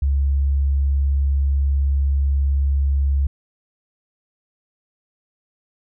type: tone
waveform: sine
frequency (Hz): 69.3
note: C#2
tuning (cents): 0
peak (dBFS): -15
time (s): 0.02-3.27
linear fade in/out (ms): 5
effects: none